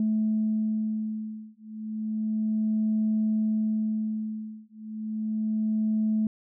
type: beating tone pair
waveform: sine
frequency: 216.8 / 217.12 Hz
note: A3 / A3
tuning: -25 / -23 cents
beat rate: 0.32 Hz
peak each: -27 dBFS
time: 0-6.27 s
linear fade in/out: 2 ms
effects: tanh soft clip ceiling -17 dBFS

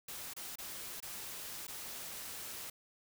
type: noise with dropouts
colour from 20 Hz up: white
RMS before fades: -45 dBFS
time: 0.08-2.7 s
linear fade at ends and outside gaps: 5 ms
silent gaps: 0.336-0.364 / 0.557-0.584 / 1.003-1.025 / 1.669-1.679 s
effects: none

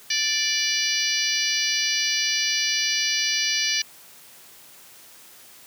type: harmonic tone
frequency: 586 Hz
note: D5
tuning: 4 cents flat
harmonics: 3 / 4 / 5 / 6 / 7 / 8 / 9 / 10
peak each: -31 / -28 / -29 / -33 / -30 / -27 / -32 / -28 dBFS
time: 0.1-3.82 s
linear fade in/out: 5 ms
effects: white hiss -48 dBFS RMS until 5.66 s + high-pass 100 Hz 12 dB/octave

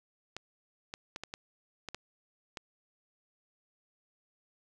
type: clicks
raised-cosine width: 0.2 ms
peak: -22 dBFS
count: 8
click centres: 0.366 / 0.939 / 1.161 / 1.236 / 1.339 / 1.887 / 1.946 / 2.572 s
effects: none

